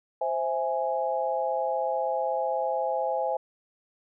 sine chord, C augmented, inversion none, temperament equal, 523.3 / 659.3 / 830.6 Hz, C5 / E5 / G#5, 0 / 0 / 0 cents, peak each -29 / -30 / -29 dBFS, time 0.21-3.37 s, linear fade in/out 5 ms, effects none

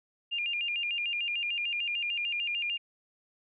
sine tone with vibrato, 2600 Hz, E7, 24 cents flat, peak -29 dBFS, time 0.31-2.78 s, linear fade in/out 20 ms, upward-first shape square, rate 6.7 Hz, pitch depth 130 cents each way, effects none

